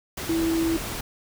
sine tone in noise, 328.4 Hz, E4, 6 cents flat, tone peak -21 dBFS, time 0.29-0.77 s, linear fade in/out 5 ms, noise pink, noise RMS -32 dBFS, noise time 0.17-1.01 s, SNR +8 dB, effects none

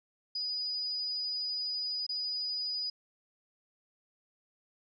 sine tone with dropouts, 4944 Hz, D#8, 12 cents flat, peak -32 dBFS, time 0.35-2.9 s, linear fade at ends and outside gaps 5 ms, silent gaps 2.066-2.091 s, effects none

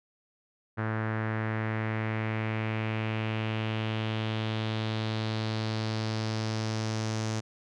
sawtooth tone with low-pass filter sweep, 110 Hz, A2, in tune, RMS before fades -31 dBFS, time 0.77-7.41 s, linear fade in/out 20 ms, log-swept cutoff 1600 to 6300 Hz, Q 2.8, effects none

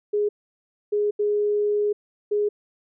sine tone bursts at uneven times, 415.3 Hz, G#4, in tune, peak -19 dBFS, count 4, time 0.13-0.29 / 0.92-1.11 / 1.19-1.93 / 2.31-2.49 s, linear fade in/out 10 ms, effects none

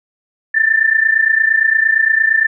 sine tone pair together, 1760 / 1788.7 Hz, A6 / A6, 0 / +28 cents, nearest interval unison, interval 28 cents, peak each -14 / -12 dBFS, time 0.54-2.47 s, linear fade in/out 10 ms, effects none

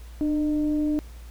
sine tone with frequency modulation, 299.7 Hz, D4, 35 cents sharp, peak -21 dBFS, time 0.21-0.99 s, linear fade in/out 0 ms, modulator 313 Hz, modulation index 0.33, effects added 58 Hz sine -39 dBFS peak until 1.3 s + pink hiss -53 dBFS RMS until 1.3 s

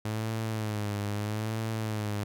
sawtooth tone with vibrato, 106.9 Hz, A2, 49 cents flat, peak -26 dBFS, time 0.05-2.24 s, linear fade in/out 5 ms, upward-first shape sine, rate 0.78 Hz, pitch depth 72 cents each way, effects none

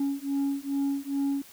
sine beating tone pair, 277.2 / 279.6 Hz, C#4 / C#4, 0 / +15 cents, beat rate 2.4 Hz, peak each -27 dBFS, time 0-1.42 s, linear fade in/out 5 ms, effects tanh soft clip ceiling -23 dBFS + white hiss -51 dBFS RMS until 1.52 s

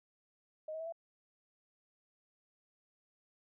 sine tone with pitch steps, 622.3 / 637.2 / 652.5 / 668.1 Hz, D#5 / D#5 / E5 / E5, 0 / +41 / -18 / +23 cents, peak -39 dBFS, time 0.68-0.924 s, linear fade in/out 5 ms, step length 61 ms, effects none

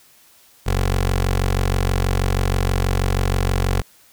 15% pulse tone with notch filter, 46.25 Hz, F#1, in tune, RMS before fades -19 dBFS, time 0.66-3.82 s, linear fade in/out 10 ms, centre 170 Hz, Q 1.7, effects white hiss -52 dBFS RMS until 4.12 s

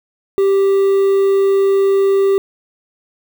triangle tone with quantisation, 392 Hz, G4, in tune, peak -8 dBFS, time 0.38-2.38 s, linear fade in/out 0 ms, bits 6, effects none

